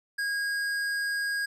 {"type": "tone with hard clipping", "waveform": "triangle", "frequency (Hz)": 1635, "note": "G#6", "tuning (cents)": -28, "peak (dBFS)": -29, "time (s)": [0.18, 1.46], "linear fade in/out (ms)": 10, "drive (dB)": 16, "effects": []}